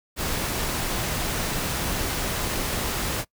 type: noise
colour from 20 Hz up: pink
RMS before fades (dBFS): -27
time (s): 0.16-3.25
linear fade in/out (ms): 50
effects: noise-tail reverb RT60 0.1 s tail -22 dB re dry